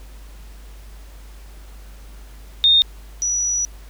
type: tone pair in turn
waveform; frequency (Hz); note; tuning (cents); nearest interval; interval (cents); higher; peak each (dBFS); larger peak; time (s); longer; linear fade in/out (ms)
sine; 3669 / 5873; A#7 / F#8; -28 / -14; minor sixth; 814; second; -10 / -18; first; 2.64-2.82 / 3.22-3.65; second; 0
effects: added 50 Hz sine -37 dBFS peak until 3.89 s + pink hiss -49 dBFS RMS until 3.89 s